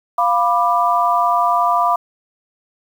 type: chord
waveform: sine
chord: B diminished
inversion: second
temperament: equal with one note detuned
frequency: 698.5 / 987.8 / 1184.2 Hz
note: F5 / B5 / D6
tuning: 0 / 0 / +14 cents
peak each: -17 dBFS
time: 0.18-1.96 s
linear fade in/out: 5 ms
effects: 7-bit